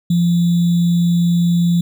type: tone with sample-and-hold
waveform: sine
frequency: 172.5 Hz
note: F3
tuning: 21 cents flat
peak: -11 dBFS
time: 0.1-1.81 s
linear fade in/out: 5 ms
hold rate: 3675 Hz
effects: none